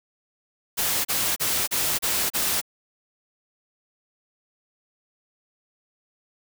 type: noise bursts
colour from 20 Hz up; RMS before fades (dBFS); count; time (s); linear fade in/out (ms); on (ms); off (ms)
white; -24; 6; 0.77-2.615; 20; 280; 33
effects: none